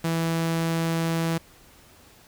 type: tone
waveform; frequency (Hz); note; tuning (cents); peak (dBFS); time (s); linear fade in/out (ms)
sawtooth; 164.81; E3; 0; -19; 0.04-1.38; 5
effects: pink hiss -53 dBFS RMS until 2.27 s